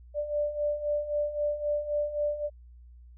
sine beating tone pair, 587.3 / 591.1 Hz, D5 / D5, 0 / +11 cents, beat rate 3.8 Hz, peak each -33 / -28 dBFS, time 0.14-2.5 s, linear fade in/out 50 ms, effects added 60 Hz sine -48 dBFS peak until 3.17 s

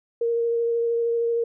sine tone with vibrato, 466.2 Hz, A#4, in tune, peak -20 dBFS, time 0.21-1.44 s, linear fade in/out 5 ms, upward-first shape sine, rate 13 Hz, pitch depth 11 cents each way, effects none

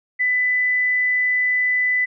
sine tone, 1997 Hz, B6, 19 cents sharp, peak -16 dBFS, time 0.19-2.06 s, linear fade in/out 20 ms, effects none

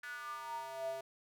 square tone with high-pass filter sweep, 133.2 Hz, C3, 31 cents sharp, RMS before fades -43 dBFS, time 0.03-1.01 s, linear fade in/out 5 ms, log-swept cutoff 1600 to 570 Hz, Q 9.3, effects none

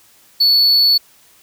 triangle tone, 4435 Hz, C#8, in tune, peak -8 dBFS, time 0.4-0.98 s, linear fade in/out 10 ms, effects white hiss -50 dBFS RMS until 1.42 s

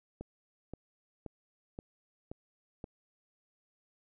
click train, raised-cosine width 2 ms, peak -28 dBFS, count 6, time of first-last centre 0.21-2.842 s, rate 1.9 Hz, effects none

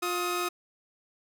sawtooth tone pair together, 353.9 / 1262 Hz, F4 / D#6, +23 / +24 cents, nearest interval octave + minor seventh, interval 2201 cents, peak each -27 dBFS, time 0.02-0.49 s, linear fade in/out 10 ms, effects none

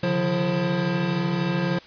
square tone cluster, 141.1 / 154.1 / 177.8 / 338 / 533 Hz, C#3 / D#3 / F3 / E4 / C5, +31 / -16 / +31 / +43 / +32 cents, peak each -30 / -32 / -25 / -31 / -30 dBFS, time 0.03-1.79 s, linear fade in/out 5 ms, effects white hiss -47 dBFS RMS until 1.86 s + resampled to 11025 Hz

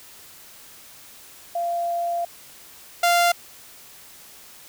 sine / sawtooth tone pair in turn, 689 / 695 Hz, F5 / F5, -24 / -9 cents, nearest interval unison, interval 15 cents, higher second, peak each -22 / -12 dBFS, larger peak second, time 1.55-2.25 / 3.03-3.32 s, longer first, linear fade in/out 5 ms, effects white hiss -46 dBFS RMS until 4.68 s

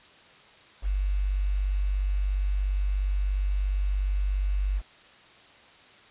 sine tone with quantisation, 48.52 Hz, G1, 17 cents flat, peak -23 dBFS, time 0.82-4.82 s, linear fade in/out 50 ms, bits 8, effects white hiss -53 dBFS RMS until 6.1 s + resampled to 8000 Hz

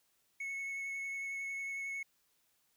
triangle tone with vibrato, 2200 Hz, C#7, 14 cents flat, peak -36 dBFS, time 0.4-2.03 s, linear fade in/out 5 ms, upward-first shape sine, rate 11 Hz, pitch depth 11 cents each way, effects white hiss -75 dBFS RMS until 2.76 s

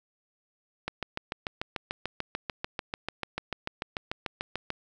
click train, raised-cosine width 0.3 ms, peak -15 dBFS, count 27, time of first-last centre 0.88-4.704 s, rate 6.8 Hz, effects none

